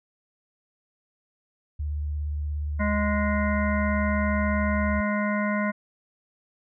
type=tone with vibrato; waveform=sine; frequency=74.2 Hz; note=D2; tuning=18 cents sharp; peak=-26 dBFS; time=1.79-5.01 s; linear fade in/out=10 ms; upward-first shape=sine; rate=17 Hz; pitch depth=26 cents each way
type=harmonic tone; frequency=207.7 Hz; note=G#3; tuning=in tune; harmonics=1 / 3 / 5 / 7 / 9 / 10; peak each=-25 / -30 / -32 / -33 / -35 / -35 dBFS; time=2.79-5.72 s; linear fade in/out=20 ms
effects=none